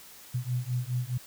sine beating tone pair, 121.9 / 126.7 Hz, B2 / B2, -22 / +45 cents, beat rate 4.8 Hz, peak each -31 dBFS, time 0.34-1.18 s, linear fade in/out 10 ms, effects white hiss -50 dBFS RMS until 1.26 s

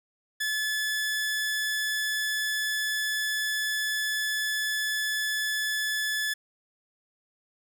sawtooth tone, 1724 Hz, A6, 36 cents flat, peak -23 dBFS, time 0.4-6.34 s, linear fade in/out 10 ms, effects none

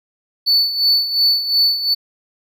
triangle tone with tremolo, 4479 Hz, C#8, 17 cents sharp, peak -9 dBFS, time 0.46-1.95 s, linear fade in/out 20 ms, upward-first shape sine, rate 2.8 Hz, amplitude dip 70%, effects none

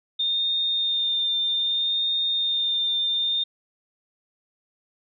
sine tone with vibrato, 3633 Hz, A#7, 45 cents flat, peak -21 dBFS, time 0.19-3.44 s, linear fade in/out 10 ms, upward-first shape sine, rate 0.63 Hz, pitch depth 15 cents each way, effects none

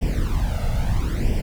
brown noise with flanger, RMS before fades -21 dBFS, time 0.01-1.42 s, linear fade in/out 20 ms, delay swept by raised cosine 0.37 to 1.47 ms, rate 0.76 Hz, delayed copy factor +0.8, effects none

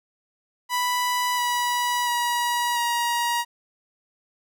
sawtooth tone with pitch steps, 987.8 / 974.8 / 961.9 / 949.2 Hz, B5 / B5 / B5 / A#5, 0 / -23 / -46 / +31 cents, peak -18 dBFS, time 0.69-3.45 s, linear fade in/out 50 ms, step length 690 ms, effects none

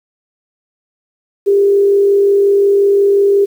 sine tone with frequency modulation, 400 Hz, G4, 35 cents sharp, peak -7 dBFS, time 1.46-3.46 s, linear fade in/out 20 ms, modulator 45.6 Hz, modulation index 0.27, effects 7-bit

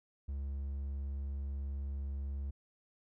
triangle tone, 69.3 Hz, C#2, in tune, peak -34 dBFS, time 0.28-2.51 s, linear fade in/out 10 ms, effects none

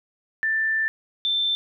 sine tone pair in turn, 1773 / 3553 Hz, A6 / A7, +13 / +16 cents, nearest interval octave, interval 1203 cents, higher second, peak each -20 dBFS, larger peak neither, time 0.43-0.88 / 1.25-1.55 s, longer first, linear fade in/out 0 ms, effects none

